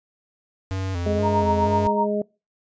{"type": "tone with vibrato", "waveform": "square", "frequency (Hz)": 91, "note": "F#2", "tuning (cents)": -28, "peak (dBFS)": -25, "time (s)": [0.71, 1.87], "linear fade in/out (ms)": 0, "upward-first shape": "square", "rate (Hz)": 2.1, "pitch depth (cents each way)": 77}
{"type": "harmonic tone", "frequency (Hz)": 207.7, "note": "G#3", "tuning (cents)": 0, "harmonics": [1, 2, 3], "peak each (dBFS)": [-25, -25, -25], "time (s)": [1.06, 2.22], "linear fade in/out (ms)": 5}
{"type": "tone with tremolo", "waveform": "sine", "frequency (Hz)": 932.3, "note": "A#5", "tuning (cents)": 0, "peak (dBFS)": -18, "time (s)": [1.22, 2.08], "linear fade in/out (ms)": 50, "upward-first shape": "sine", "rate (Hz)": 7.9, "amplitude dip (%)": 70}
{"effects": ["noise-tail reverb RT60 0.3 s tail -25 dB re dry", "resampled to 16000 Hz"]}